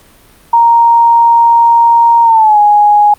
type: tone with pitch glide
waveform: sine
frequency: 932.3 to 830.6 Hz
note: A#5 to G#5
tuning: 0 to 0 cents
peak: -3 dBFS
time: 0.53-3.14 s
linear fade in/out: 5 ms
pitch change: -200 cents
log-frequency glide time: 2.23-2.59 s
effects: pink hiss -43 dBFS RMS until 3.18 s + Opus 48 kbps